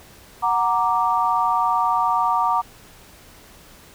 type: chord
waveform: sine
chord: Gb augmented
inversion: none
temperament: equal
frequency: 740 / 932.3 / 1174.7 Hz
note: Gb5 / Bb5 / D6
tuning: 0 / 0 / 0 cents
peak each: -23 / -20 / -21 dBFS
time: 0.42-2.62 s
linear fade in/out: 20 ms
effects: pink hiss -47 dBFS RMS until 3.94 s